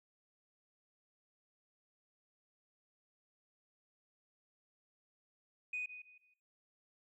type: tone with echo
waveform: sine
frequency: 2488 Hz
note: D#7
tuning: 1 cent flat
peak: -36 dBFS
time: 5.73-5.86 s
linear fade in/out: 5 ms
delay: 160 ms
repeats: 3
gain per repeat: -11 dB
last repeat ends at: 6.34 s
effects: noise-tail reverb RT60 0.6 s tail -23 dB re dry + tanh soft clip ceiling -32 dBFS